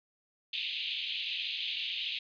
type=band-pass noise; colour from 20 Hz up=pink; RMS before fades=-36 dBFS; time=0.53-2.19 s; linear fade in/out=5 ms; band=2600 to 3900 Hz; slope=48 dB/octave; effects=resampled to 11025 Hz